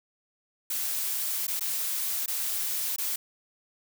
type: noise with dropouts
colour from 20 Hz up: blue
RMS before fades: -30 dBFS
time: 0.7-3.16 s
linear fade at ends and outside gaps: 5 ms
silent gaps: 1.469-1.479 / 1.596-1.608 / 2.261-2.279 / 2.962-2.982 s
effects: none